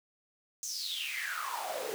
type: noise with high-pass filter sweep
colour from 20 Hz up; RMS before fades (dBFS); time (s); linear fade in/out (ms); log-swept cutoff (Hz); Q
pink; -37; 0.63-1.94; 0; 6600 to 410; 8.7
effects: none